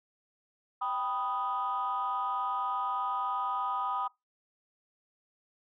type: chord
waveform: sine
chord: G augmented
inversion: none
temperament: equal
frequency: 784 / 987.8 / 1244.5 Hz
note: G5 / B5 / D#6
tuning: 0 / 0 / 0 cents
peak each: -35 / -33 / -32 dBFS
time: 0.81-4.08 s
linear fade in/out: 10 ms
effects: noise-tail reverb RT60 0.2 s tail -23 dB re dry + tanh soft clip ceiling -23 dBFS